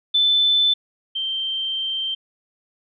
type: tone pair in turn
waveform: sine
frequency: 3520 / 3136 Hz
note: A7 / G7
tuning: 0 / 0 cents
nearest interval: major second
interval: 200 cents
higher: first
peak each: -14 / -22 dBFS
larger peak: first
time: 0.14-0.74 / 1.15-2.15 s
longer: second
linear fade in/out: 10 ms
effects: none